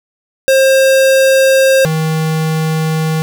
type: tone pair in turn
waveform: square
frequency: 533 / 158.46 Hz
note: C5 / D#3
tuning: +32 / +32 cents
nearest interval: octave + major sixth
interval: 2100 cents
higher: first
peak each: -7 / -13 dBFS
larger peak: first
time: 0.48-1.85 / 1.85-3.22 s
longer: neither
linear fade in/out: 0 ms
effects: none